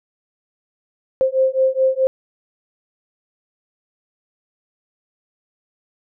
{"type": "beating tone pair", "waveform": "sine", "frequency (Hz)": [523.3, 528], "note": ["C5", "C5"], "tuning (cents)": [0, 16], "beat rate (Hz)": 4.7, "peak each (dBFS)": -17, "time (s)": [1.21, 2.07], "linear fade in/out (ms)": 0, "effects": []}